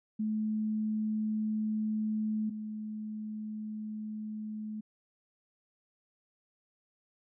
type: tone pair in turn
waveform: sine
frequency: 215.7 / 214.6 Hz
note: A3 / A3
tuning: -34 / -43 cents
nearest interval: unison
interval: 9 cents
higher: first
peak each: -29 / -36 dBFS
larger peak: first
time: 0.19-2.5 / 2.5-4.81 s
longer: neither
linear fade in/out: 10 ms
effects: none